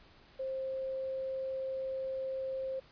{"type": "tone", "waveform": "sine", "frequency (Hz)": 529, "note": "C5", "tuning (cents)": 19, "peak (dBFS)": -34, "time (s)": [0.39, 2.8], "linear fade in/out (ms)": 10, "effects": ["pink hiss -60 dBFS RMS until 2.91 s", "resampled to 11025 Hz"]}